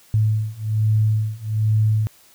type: beating tone pair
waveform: sine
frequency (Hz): 107.6 / 108.8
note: A2 / A2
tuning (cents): -38 / -19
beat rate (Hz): 1.2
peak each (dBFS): -20 / -19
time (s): 0.14-2.07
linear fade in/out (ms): 0
effects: white hiss -52 dBFS RMS until 2.34 s